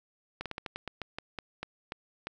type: slowing click train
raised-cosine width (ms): 0.3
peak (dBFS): -20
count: 13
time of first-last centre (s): 0.41-2.27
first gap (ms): 47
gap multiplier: 1.2
effects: none